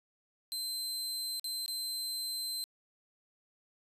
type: tone with dropouts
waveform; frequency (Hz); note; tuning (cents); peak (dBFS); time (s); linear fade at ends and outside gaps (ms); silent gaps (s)
sawtooth; 4100; C8; -36; -32; 0.52-2.64; 0; 1.396-1.443 / 1.661-1.68
effects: resampled to 32000 Hz